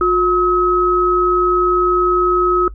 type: tone pair together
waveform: sine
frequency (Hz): 358.9 / 1279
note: F4 / D#6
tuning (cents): +47 / +47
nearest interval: octave + minor seventh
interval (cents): 2200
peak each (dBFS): -14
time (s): 0.01-2.68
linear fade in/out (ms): 2
effects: noise-tail reverb RT60 0.1 s tail -19 dB re dry + added 50 Hz sine -29 dBFS peak until 2.74 s